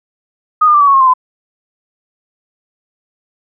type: tone with pitch steps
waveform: sine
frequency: 1244.5 / 1209.1 / 1174.7 / 1141.2 / 1108.7 / 1077.2 / 1046.5 / 1016.7 Hz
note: D#6 / D#6 / D6 / C#6 / C#6 / C#6 / C6 / B5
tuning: 0 / -50 / 0 / +50 / 0 / -50 / 0 / +50 cents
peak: -5 dBFS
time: 0.61-1.138 s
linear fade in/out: 10 ms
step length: 66 ms
effects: none

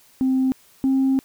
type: tone pair in turn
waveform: sine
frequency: 261.6 / 266.8 Hz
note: C4 / C4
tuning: 0 / +34 cents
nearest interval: unison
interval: 34 cents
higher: second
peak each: -15 / -14 dBFS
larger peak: second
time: 0.21-0.52 / 0.84-1.19 s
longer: second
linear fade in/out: 0 ms
effects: tanh soft clip ceiling -13 dBFS + white hiss -54 dBFS RMS until 1.24 s

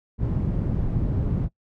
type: low-pass noise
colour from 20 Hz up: white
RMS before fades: -24 dBFS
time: 0.18-1.49 s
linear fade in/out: 50 ms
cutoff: 130 Hz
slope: 12 dB/octave
effects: noise-tail reverb RT60 0.1 s tail -22 dB re dry

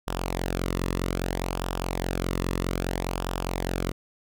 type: tone with flanger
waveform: sawtooth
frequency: 44.87 Hz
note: F1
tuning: 48 cents sharp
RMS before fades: -29 dBFS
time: 0.07-3.92 s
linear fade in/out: 10 ms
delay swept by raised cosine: 0.46 to 1.32 ms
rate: 0.62 Hz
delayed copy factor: -0.6
effects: none

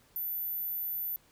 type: tone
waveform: sine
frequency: 14030 Hz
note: A9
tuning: 6 cents flat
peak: -32 dBFS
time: 0.16-1.16 s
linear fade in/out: 0 ms
effects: pink hiss -64 dBFS RMS until 1.31 s

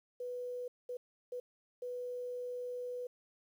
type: tone bursts at uneven times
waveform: sine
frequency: 493.9 Hz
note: B4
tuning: in tune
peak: -38 dBFS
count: 4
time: 0.2-0.68 / 0.89-0.97 / 1.32-1.4 / 1.82-3.07 s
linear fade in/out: 5 ms
effects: 11-bit

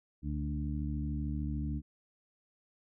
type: harmonic tone with a mistuned harmonic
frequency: 73.42 Hz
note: D2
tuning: in tune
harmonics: 1 / 2 / 3 / 4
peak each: -35 / -38 / -40 / -41 dBFS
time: 0.22-1.82 s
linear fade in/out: 50 ms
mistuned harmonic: 1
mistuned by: -41 cents
effects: none

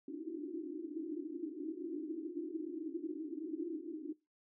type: band-pass noise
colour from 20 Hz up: white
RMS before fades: -42 dBFS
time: 0.08-4.13 s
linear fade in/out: 5 ms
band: 290 to 350 Hz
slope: 96 dB/octave
effects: noise-tail reverb RT60 0.2 s tail -18 dB re dry

